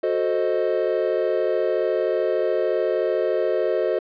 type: chord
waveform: triangle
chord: F# diminished seventh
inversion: none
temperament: equal with one note detuned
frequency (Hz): 366.4 / 440 / 523.3 / 622.3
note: F#4 / A4 / C5 / Eb5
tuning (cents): -17 / 0 / 0 / 0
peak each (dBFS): -23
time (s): 0.03-3.99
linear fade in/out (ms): 5
effects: resampled to 11025 Hz